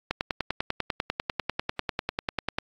click train, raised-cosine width 0.3 ms, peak -10 dBFS, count 26, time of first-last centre 0.11-2.585 s, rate 10.1 Hz, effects AAC 48 kbps

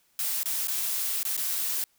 blue noise with dropouts, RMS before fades -29 dBFS, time 0.19-1.84 s, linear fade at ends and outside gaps 1 ms, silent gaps 0.432-0.457 / 0.672-0.682 / 1.231-1.251 / 1.367-1.376 s, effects white hiss -67 dBFS RMS until 1.98 s

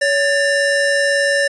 square tone pair together, 563 / 1787.4 Hz, C#5 / A6, +27 / +27 cents, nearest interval octave + minor sixth, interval 2000 cents, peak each -17 dBFS, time 0.01-1.48 s, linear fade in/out 10 ms, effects resampled to 22050 Hz

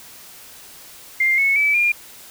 sine tone with pitch steps, 2104 / 2201 / 2302 / 2408 Hz, C7 / C#7 / D7 / D7, +9 / -13 / -35 / +43 cents, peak -14 dBFS, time 1.2-1.92 s, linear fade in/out 5 ms, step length 180 ms, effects white hiss -42 dBFS RMS until 2.3 s

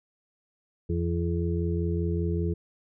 harmonic tone, 85.1 Hz, F2, 44 cents flat, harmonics 1 / 2 / 4 / 5, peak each -27 / -30 / -33 / -34 dBFS, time 0.89-2.54 s, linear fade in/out 10 ms, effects none

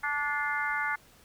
harmonic tone with a mistuned harmonic, 290.3 Hz, D4, 20 cents flat, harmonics 3 / 4 / 5 / 6 / 7, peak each -35 / -36 / -32 / -35 / -34 dBFS, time 0.03-0.96 s, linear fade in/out 10 ms, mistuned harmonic 7, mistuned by +51 cents, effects pink hiss -58 dBFS RMS until 1.24 s

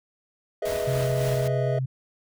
triangle chord, E major seventh, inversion first, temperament equal, 415.3 / 493.9 / 622.3 / 659.3 Hz, G#4 / B4 / D#5 / E5, 0 / 0 / 0 / 0 cents, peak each -29 / -30 / -27 / -29 dBFS, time 0.62-1.79 s, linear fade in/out 5 ms
pink noise with tremolo, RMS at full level -34 dBFS, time 0.65-1.48 s, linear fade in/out 5 ms, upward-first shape triangle, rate 3.6 Hz, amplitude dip 45%
sine tone with vibrato, 130.81 Hz, C3, in tune, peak -24 dBFS, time 0.87-1.86 s, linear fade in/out 10 ms, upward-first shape sine, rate 3.7 Hz, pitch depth 10 cents each way
effects none

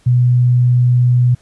sine tone, 123.47 Hz, B2, in tune, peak -8 dBFS, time 0.06-1.35 s, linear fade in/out 10 ms, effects pink hiss -53 dBFS RMS until 1.41 s + resampled to 24000 Hz

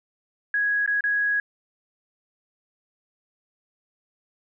sine tone with dropouts, 1662 Hz, G#6, 1 cent sharp, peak -20 dBFS, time 0.54-1.4 s, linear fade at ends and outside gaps 2 ms, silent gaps 0.862-0.876 / 1.008-1.039 s, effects none

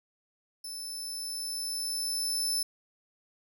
25% pulse tone with level ramp, 5274 Hz, E8, in tune, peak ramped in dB -33 to -22 dBFS, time 0.64-2.63 s, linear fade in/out 5 ms, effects none

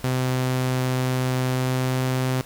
sawtooth tone with pitch glide, 128.3 to 129.19 Hz, C3 to C3, -34 to -22 cents, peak -17 dBFS, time 0.04-2.41 s, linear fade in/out 0 ms, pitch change +12 cents, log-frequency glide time 1.48-2.02 s, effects pink hiss -44 dBFS RMS until 2.45 s

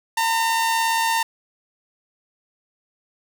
sawtooth tone pair together, 910.4 / 987.8 Hz, A#5 / B5, -41 / 0 cents, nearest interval minor second, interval 141 cents, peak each -15 / -26 dBFS, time 0.17-1.23 s, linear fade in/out 5 ms, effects none

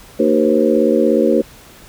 harmonic tone with a mistuned harmonic, 76.5 Hz, D#2, 29 cents flat, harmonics 3 / 4 / 5 / 6 / 7, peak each -17 / -17 / -17 / -17 / -17 dBFS, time 0.19-1.42 s, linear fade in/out 10 ms, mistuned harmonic 6, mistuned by +72 cents, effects pink hiss -42 dBFS RMS until 1.88 s

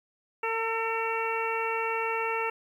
harmonic tone with a mistuned harmonic, 452.6 Hz, A4, 49 cents sharp, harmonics 1 / 2 / 3 / 4 / 5 / 6, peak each -32 / -32 / -34 / -39 / -36 / -35 dBFS, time 0.43-2.5 s, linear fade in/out 5 ms, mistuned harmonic 3, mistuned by -21 cents, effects 10-bit

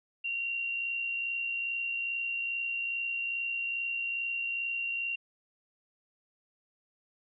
sine tone with amplitude modulation, 2758 Hz, F7, 22 cents flat, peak -29 dBFS, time 0.24-5.16 s, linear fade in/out 10 ms, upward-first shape sine, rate 62.4 Hz, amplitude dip 35%, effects none

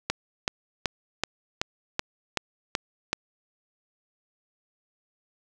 click train, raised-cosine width 0.2 ms, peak -7 dBFS, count 9, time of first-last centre 0.1-3.13 s, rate 2.64 Hz, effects none

